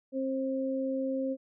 sine tone pair together, 266.4 / 531 Hz, C4 / C5, +31 / +25 cents, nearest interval octave, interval 1194 cents, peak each -31 / -32 dBFS, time 0.12-1.37 s, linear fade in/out 50 ms, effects none

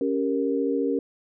sine chord, G diminished, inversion second, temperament equal, 277.2 / 392 / 466.2 Hz, Db4 / G4 / Bb4, 0 / 0 / 0 cents, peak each -25 / -28 / -26 dBFS, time 0.01-0.99 s, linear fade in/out 2 ms, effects none

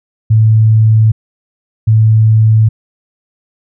sine tone pair in turn, 110 / 110 Hz, A2 / A2, 0 / 0 cents, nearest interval unison, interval 0 cents, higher neither, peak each -4 dBFS, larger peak neither, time 0.3-1.12 / 1.87-2.69 s, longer neither, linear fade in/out 10 ms, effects none

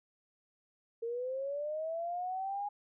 sine linear sweep, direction up, 454.6 to 826 Hz, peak -34 dBFS, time 1.02-2.69 s, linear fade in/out 10 ms, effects none

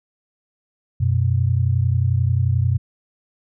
sine tone pair together, 92.5 / 123.8 Hz, F#2 / B2, 0 / +5 cents, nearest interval perfect fourth, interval 505 cents, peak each -18 dBFS, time 1-2.78 s, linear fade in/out 10 ms, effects none

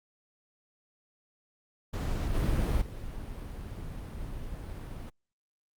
brown noise with level steps, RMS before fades -31 / -27 / -39 dBFS, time 1.93-5.1 s, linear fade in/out 10 ms, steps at 2.34 / 2.81 s, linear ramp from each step 10 ms, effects Opus 48 kbps

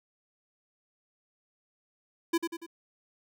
square tone with echo, 334.6 Hz, E4, 26 cents sharp, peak -24 dBFS, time 2.33-2.38 s, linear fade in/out 10 ms, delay 95 ms, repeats 3, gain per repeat -6 dB, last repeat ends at 2.665 s, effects none

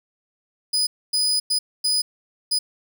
35% pulse tone bursts at uneven times, 4975 Hz, D#8, 1 cent flat, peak -17 dBFS, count 5, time 0.73-0.87 / 1.13-1.4 / 1.5-1.59 / 1.84-2.02 / 2.51-2.59 s, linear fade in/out 10 ms, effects none

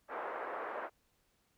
pink band-pass noise, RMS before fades -41 dBFS, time 0.08-0.9 s, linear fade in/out 50 ms, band 440 to 1600 Hz, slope 24 dB/octave, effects pink hiss -75 dBFS RMS until 1.57 s

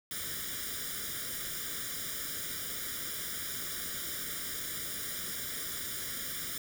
white noise with comb filter, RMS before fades -38 dBFS, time 0.11-6.58 s, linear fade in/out 2 ms, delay 0.57 ms, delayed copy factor +1, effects none

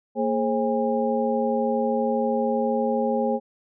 sine tone cluster, 230.5 / 421.6 / 534 / 812 Hz, A#3 / G#4 / C5 / G#5, -19 / +26 / +35 / -39 cents, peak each -25 / -27 / -25 / -28 dBFS, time 0.15-3.4 s, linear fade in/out 50 ms, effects none

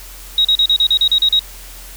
sine tone bursts, 3800 Hz, A#7, 33 cents sharp, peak -9 dBFS, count 10, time 0.38-1.393 s, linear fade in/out 2 ms, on 68 ms, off 37 ms, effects added 43 Hz sine -35 dBFS peak until 1.96 s + white hiss -37 dBFS RMS until 1.96 s

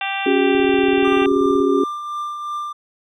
harmonic tone, 392 Hz, G4, in tune, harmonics 2 / 3 / 4 / 5 / 6 / 7 / 8 / 9, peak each -25 / -33 / -30 / -32 / -31 / -26 / -37 / -32 dBFS, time 0.01-1.26 s, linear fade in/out 2 ms
sine chord, C# suspended fourth, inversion none, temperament equal with one note detuned, 277.2 / 370 / 406.1 Hz, C#4 / F#4 / G#4, 0 / 0 / -39 cents, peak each -18 dBFS, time 0.26-1.84 s, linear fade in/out 5 ms
click train, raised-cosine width 3 ms, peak -25 dBFS, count 23, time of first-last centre 0.55-1.603 s, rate 20.9 Hz
triangle tone with tremolo, 1189 Hz, D6, 21 cents sharp, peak -20 dBFS, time 1.04-2.73 s, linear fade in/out 10 ms, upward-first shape triangle, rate 2.8 Hz, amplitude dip 45%
effects none

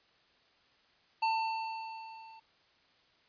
square tone with level ramp, 894 Hz, A5, 27 cents sharp, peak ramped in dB -27 to -52 dBFS, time 1.22-2.4 s, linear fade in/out 10 ms, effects white hiss -67 dBFS RMS until 3.28 s + resampled to 11025 Hz

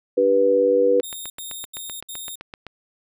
harmonic tone, 98 Hz, G2, in tune, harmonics 3 / 4 / 5, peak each -25 / -22 / -15 dBFS, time 0.17-1.01 s, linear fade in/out 10 ms
click train, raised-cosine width 0.3 ms, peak -19 dBFS, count 14, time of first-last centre 1-2.667 s, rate 7.8 Hz
10% pulse tone bursts, 3681 Hz, A#7, 23 cents flat, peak -24 dBFS, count 4, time 1.03-2.356 s, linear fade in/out 5 ms, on 270 ms, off 82 ms
effects none

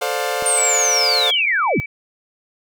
sawtooth chord, D minor seventh, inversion second, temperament equal with one note detuned, 440 / 523.3 / 587.3 / 711.5 Hz, A4 / C5 / D5 / F5, 0 / 0 / 0 / +32 cents, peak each -22 / -21 / -23 / -20 dBFS, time 0.01-1.31 s, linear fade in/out 10 ms
click, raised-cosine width 1 ms, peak -15 dBFS, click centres 0.424 s
sine linear sweep, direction down, 8900 to 78.7 Hz, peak -15 dBFS, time 0.46-1.8 s, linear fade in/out 0 ms
sine tone with tremolo, 2300 Hz, D7, 37 cents flat, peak -23 dBFS, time 0.57-1.86 s, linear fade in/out 5 ms, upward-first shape triangle, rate 2.7 Hz, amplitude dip 50%
effects none

